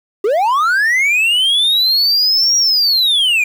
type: linear two-way sweep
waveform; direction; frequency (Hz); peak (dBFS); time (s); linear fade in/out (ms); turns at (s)
triangle; up then down; 375 to 5700 to 2362; -9; 0.24-3.44; 5; 2.57
effects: 7-bit